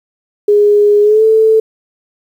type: tone with pitch glide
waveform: sine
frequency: 413.6 to 440.7 Hz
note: G#4 to A4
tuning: -7 to +3 cents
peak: -5 dBFS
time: 0.48-1.6 s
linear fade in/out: 5 ms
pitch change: +110 cents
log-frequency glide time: 1.02-1.23 s
effects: 7-bit